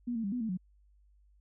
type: tone with pitch steps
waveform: sine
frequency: 241.4 / 226.2 / 198 / 247 / 222.6 / 183.3 Hz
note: B3 / A3 / G3 / B3 / A3 / F#3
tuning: -39 / +48 / +18 / 0 / +20 / -16 cents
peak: -31 dBFS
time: 0.07-0.574 s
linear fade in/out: 10 ms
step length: 84 ms
effects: added 50 Hz sine -61 dBFS peak until 1.4 s

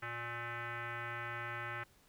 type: tone with frequency modulation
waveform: sine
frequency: 116.54 Hz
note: A#2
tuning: in tune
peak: -39 dBFS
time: 0.02-1.84 s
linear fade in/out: 10 ms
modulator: 473 Hz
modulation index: 4.4
effects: pink hiss -67 dBFS RMS until 2.08 s

